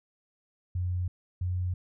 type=tone pair in turn; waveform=sine; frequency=90 / 90.42 Hz; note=F#2 / F#2; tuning=-47 / -39 cents; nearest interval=unison; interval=8 cents; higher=second; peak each=-27 dBFS; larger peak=neither; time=0.75-1.08 / 1.41-1.74 s; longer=neither; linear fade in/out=5 ms; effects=none